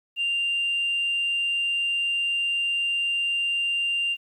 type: tone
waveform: sine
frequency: 2788 Hz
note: F7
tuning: 4 cents flat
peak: -21 dBFS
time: 0.16-4.17 s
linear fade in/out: 50 ms
effects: tanh soft clip ceiling -19 dBFS + 10-bit